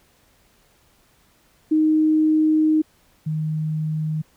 sine tone pair in turn, 311.1 / 155.55 Hz, D#4 / D#3, 0 / 0 cents, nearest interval octave, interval 1200 cents, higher first, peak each -14 / -21 dBFS, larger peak first, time 1.71-2.82 / 3.26-4.22 s, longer first, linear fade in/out 10 ms, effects pink hiss -59 dBFS RMS until 4.36 s

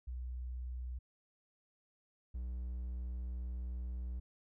sine / triangle tone pair in turn, 62 / 61.39 Hz, B1 / B1, +7 / -10 cents, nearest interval unison, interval 17 cents, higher first, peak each -39 / -36 dBFS, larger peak second, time 0.07-0.99 / 2.34-4.2 s, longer second, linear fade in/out 10 ms, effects none

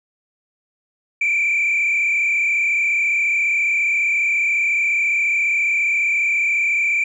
sine tone with frequency modulation, 2346 Hz, D7, 2 cents flat, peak -14 dBFS, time 1.21-7.04 s, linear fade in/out 5 ms, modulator 34.5 Hz, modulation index 1.9, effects tanh soft clip ceiling -13 dBFS

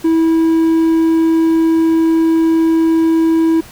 triangle tone, 325.7 Hz, E4, 21 cents flat, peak -7 dBFS, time 0.04-3.61 s, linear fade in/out 10 ms, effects pink hiss -38 dBFS RMS until 3.71 s

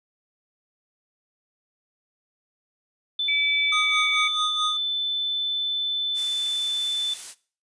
sine tone, 3520 Hz, A7, in tune, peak -22 dBFS, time 3.19-7.14 s, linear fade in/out 5 ms
sine tone with pitch glide, 2300 to 2264 Hz, D7 to C#7, -37 to +36 cents, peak -22 dBFS, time 3.28-4.28 s, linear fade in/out 5 ms, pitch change -27 cents, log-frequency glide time 3.64-4.02 s
square tone with tremolo, 1244.5 Hz, D#6, in tune, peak -24 dBFS, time 3.72-4.77 s, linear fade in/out 5 ms, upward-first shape sine, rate 4.6 Hz, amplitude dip 80%
blue noise, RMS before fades -34 dBFS, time 6.14-7.35 s, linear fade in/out 50 ms
effects noise-tail reverb RT60 0.4 s tail -19 dB re dry + resampled to 22050 Hz

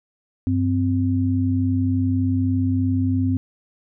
sine tone pair together, 97.2 / 259.8 Hz, G2 / C4, -14 / -12 cents, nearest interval octave + perfect fourth, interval 1702 cents, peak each -20 dBFS, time 0.47-3.37 s, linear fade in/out 0 ms, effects none

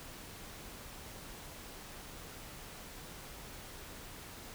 silence, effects pink hiss -49 dBFS RMS until 4.54 s

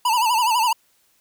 square tone with vibrato, 932.3 Hz, A#5, in tune, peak -17 dBFS, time 0.05-0.73 s, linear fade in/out 5 ms, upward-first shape sine, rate 12 Hz, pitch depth 120 cents each way, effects white hiss -62 dBFS RMS until 1.2 s

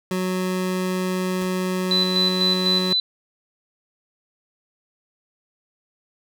25% pulse tone, 184.5 Hz, F#3, 5 cents flat, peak -18 dBFS, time 0.11-2.93 s, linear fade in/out 2 ms
pink noise with exponential decay, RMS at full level -34 dBFS, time 1.41-1.53 s, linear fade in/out 5 ms, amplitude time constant 25 ms
sine tone with tremolo, 4000 Hz, B7, 21 cents sharp, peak -17 dBFS, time 1.91-3 s, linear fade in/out 2 ms, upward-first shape square, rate 4 Hz, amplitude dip 55%
effects none

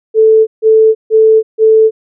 sine tone bursts, 440 Hz, A4, in tune, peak -3 dBFS, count 4, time 0.14-1.91 s, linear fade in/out 50 ms, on 330 ms, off 150 ms, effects none

